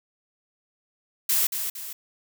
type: noise with echo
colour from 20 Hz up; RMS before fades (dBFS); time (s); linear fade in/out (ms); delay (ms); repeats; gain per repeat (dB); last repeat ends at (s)
blue; -22; 1.29-1.47; 5; 230; 2; -7; 1.93
effects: none